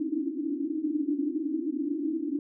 pink band-pass noise, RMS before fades -30 dBFS, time 0-2.39 s, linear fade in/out 2 ms, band 280 to 320 Hz, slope 96 dB/octave, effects none

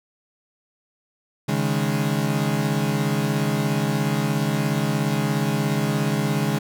35% pulse chord, C# suspended second, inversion none, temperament equal, 138.59 / 155.56 / 207.7 Hz, C#3 / D#3 / G#3, 0 / 0 / 0 cents, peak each -23 dBFS, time 1.48-6.59 s, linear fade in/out 10 ms, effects none

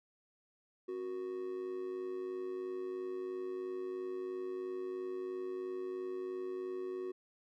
triangle tone with amplitude modulation, 370 Hz, F#4, in tune, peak -33 dBFS, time 0.88-7.12 s, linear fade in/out 10 ms, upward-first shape sine, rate 103 Hz, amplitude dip 60%, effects none

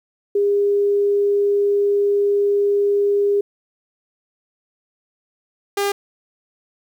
sine / sawtooth tone pair in turn, 405.2 / 402.2 Hz, G#4 / G4, -43 / +44 cents, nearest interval unison, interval 13 cents, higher first, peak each -14 dBFS, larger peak neither, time 0.35-3.41 / 5.77-5.92 s, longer first, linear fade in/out 5 ms, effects 9-bit

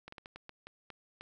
slowing click train, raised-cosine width 0.3 ms, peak -30 dBFS, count 9, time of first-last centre 0.08-1.21 s, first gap 44 ms, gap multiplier 1.32, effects none

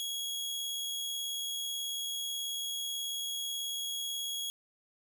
sawtooth tone with amplitude modulation, 3322 Hz, G#7, in tune, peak -30 dBFS, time 0-4.5 s, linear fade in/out 0 ms, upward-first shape sine, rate 78.3 Hz, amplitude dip 25%, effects none

